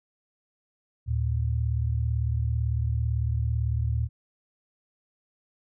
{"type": "tone pair together", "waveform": "sine", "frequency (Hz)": [76, 113.94], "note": ["D#2", "A#2"], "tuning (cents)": [-40, -39], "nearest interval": "perfect fifth", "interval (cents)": 701, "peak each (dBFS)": -26, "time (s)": [1.06, 4.09], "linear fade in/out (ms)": 50, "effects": []}